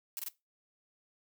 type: noise bursts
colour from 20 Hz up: blue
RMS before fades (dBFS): -38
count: 3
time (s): 0.17-0.284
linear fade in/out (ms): 0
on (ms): 22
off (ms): 24
effects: noise-tail reverb RT60 0.2 s tail -18 dB re dry